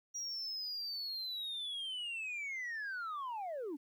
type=linear sweep; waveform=sine; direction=down; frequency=5750 to 261.6 Hz; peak=-36 dBFS; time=0.14-3.77 s; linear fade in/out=20 ms; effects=tanh soft clip ceiling -37 dBFS + 12-bit